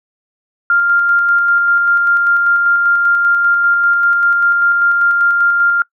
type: tone with tremolo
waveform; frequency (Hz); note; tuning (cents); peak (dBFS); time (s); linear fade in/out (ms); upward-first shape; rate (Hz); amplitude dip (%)
sine; 1396.9; F6; 0; -8; 0.7-5.82; 2; square; 5.1; 25
effects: noise-tail reverb RT60 0.1 s tail -23 dB re dry